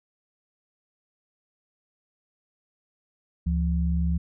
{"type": "tone pair together", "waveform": "sine", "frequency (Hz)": [72, 171.25], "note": ["D2", "F3"], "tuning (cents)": [-34, -34], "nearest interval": "octave + minor third", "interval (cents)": 1500, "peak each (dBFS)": [-23, -26], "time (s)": [3.46, 4.18], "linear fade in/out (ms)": 10, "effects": []}